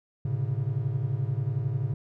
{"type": "tone cluster", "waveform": "triangle", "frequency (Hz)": [109.1, 130.3, 141.6], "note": ["A2", "C3", "C#3"], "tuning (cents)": [-14, -7, 37], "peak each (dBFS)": [-28, -28, -29], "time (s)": [0.25, 1.94], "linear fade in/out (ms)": 5, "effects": []}